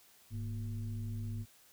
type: tone with frequency modulation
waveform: sine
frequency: 103.83 Hz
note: G#2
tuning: in tune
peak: -36 dBFS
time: 0.3-1.46 s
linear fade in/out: 50 ms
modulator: 131 Hz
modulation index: 0.64
effects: white hiss -63 dBFS RMS until 1.72 s